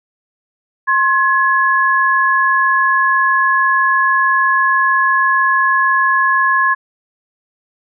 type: tone pair together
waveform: sine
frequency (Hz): 1066 / 1692.2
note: C6 / G#6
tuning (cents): +32 / +32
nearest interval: minor sixth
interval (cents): 800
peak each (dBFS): -13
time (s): 0.87-6.75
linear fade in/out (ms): 20
effects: none